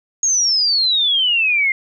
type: exponential sweep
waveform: sine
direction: down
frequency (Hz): 6645 to 2093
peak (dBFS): -13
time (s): 0.23-1.72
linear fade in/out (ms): 2
effects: none